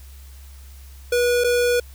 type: tone with dropouts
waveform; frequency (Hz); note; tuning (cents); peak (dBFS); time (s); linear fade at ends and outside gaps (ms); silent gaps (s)
square; 485.5; B4; -30; -17; 1.12-1.8; 5; 1.439-1.443
effects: added 67 Hz sine -39 dBFS peak until 1.94 s + white hiss -51 dBFS RMS until 1.94 s